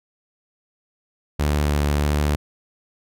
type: tone with vibrato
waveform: sawtooth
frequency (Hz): 73.42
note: D2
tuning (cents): 0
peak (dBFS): -14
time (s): 1.39-2.36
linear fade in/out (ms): 10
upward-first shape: sine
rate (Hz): 1.6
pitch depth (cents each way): 12
effects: none